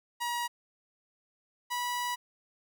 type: tone pair in turn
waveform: sawtooth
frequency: 957 / 977.1 Hz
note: A#5 / B5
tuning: +45 / -19 cents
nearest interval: unison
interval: 36 cents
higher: second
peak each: -27 / -27 dBFS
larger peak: neither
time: 0.2-0.48 / 1.7-2.16 s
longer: second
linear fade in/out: 20 ms
effects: none